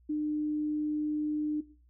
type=tone; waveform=sine; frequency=301.6 Hz; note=D4; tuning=46 cents sharp; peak=-28 dBFS; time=0.09-1.61 s; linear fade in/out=10 ms; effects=noise-tail reverb RT60 0.4 s tail -17 dB re dry + added 60 Hz sine -59 dBFS peak until 1.89 s